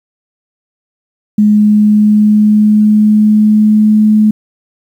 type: tone with pitch glide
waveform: sine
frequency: 210 to 213.9 Hz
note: G#3 to A3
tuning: +19 to -49 cents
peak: -4 dBFS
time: 1.38-4.31 s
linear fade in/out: 5 ms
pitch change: +32 cents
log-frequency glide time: 1.54-4.02 s
effects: 7-bit